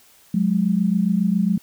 sine tone pair together, 182.2 / 209.5 Hz, F#3 / G#3, -26 / +15 cents, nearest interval major second, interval 241 cents, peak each -19 dBFS, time 0.34-1.58 s, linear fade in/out 5 ms, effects white hiss -53 dBFS RMS until 1.62 s

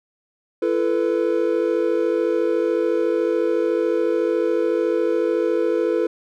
triangle chord, E suspended fourth, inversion none, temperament equal with one note detuned, 338.1 / 440 / 493.9 Hz, E4 / A4 / B4, +44 / 0 / 0 cents, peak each -20 dBFS, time 0.62-6.07 s, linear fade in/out 5 ms, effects none

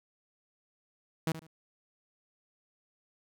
sawtooth tone with echo, 161.1 Hz, E3, 39 cents flat, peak -24 dBFS, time 1.27-1.32 s, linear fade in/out 2 ms, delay 74 ms, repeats 2, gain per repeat -13 dB, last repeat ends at 1.468 s, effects none

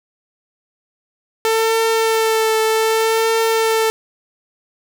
sawtooth tone with vibrato, 445.5 Hz, A4, 22 cents sharp, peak -10 dBFS, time 1.45-3.9 s, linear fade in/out 0 ms, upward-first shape triangle, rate 0.65 Hz, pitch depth 22 cents each way, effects none

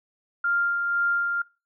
sine tone with tremolo, 1396.9 Hz, F6, in tune, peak -20 dBFS, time 0.44-1.42 s, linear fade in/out 5 ms, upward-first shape sine, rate 2 Hz, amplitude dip 35%, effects noise-tail reverb RT60 0.3 s tail -23 dB re dry

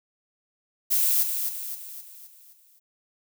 violet noise with echo, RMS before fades -22 dBFS, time 0.9-1.24 s, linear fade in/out 20 ms, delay 260 ms, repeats 6, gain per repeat -6 dB, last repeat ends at 2.8 s, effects none

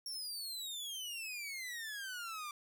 sawtooth exponential sweep, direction down, 5560 to 1170 Hz, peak -38 dBFS, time 0.06-2.51 s, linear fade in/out 2 ms, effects none

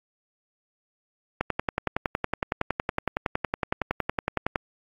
click train, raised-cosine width 0.5 ms, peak -9 dBFS, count 35, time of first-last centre 1.41-4.558 s, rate 10.8 Hz, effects AAC 32 kbps

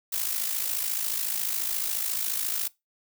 blue noise with amplitude modulation, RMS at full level -26 dBFS, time 0.12-2.68 s, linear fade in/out 10 ms, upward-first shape sine, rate 54.2 Hz, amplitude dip 65%, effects noise-tail reverb RT60 0.2 s tail -21 dB re dry

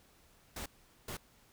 pink noise bursts at uneven times, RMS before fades -42 dBFS, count 2, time 0.56-0.66 / 1.08-1.17 s, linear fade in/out 5 ms, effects pink hiss -65 dBFS RMS until 1.52 s

